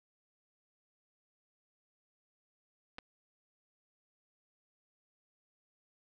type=clicks; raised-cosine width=0.3 ms; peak=-28 / -30 dBFS; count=2; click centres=2.984 / 2.988 s; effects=none